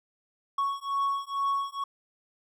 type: beating tone pair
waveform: triangle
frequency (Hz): 1108.7 / 1110.9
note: C#6 / C#6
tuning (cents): 0 / +3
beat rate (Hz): 2.2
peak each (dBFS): -28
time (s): 0.58-1.84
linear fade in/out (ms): 5
effects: none